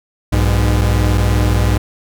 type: tone pair together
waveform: 45% pulse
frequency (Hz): 60.7 / 102.08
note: B1 / G#2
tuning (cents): -29 / -29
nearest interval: major sixth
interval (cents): 900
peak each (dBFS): -14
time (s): 0.32-1.78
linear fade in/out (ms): 10
effects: none